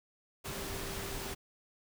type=tone in noise; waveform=sine; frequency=392.5 Hz; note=G4; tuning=2 cents sharp; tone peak=-46 dBFS; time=0.44-1.35 s; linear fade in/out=20 ms; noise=pink; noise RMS=-40 dBFS; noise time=0.44-1.35 s; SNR=-9 dB; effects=none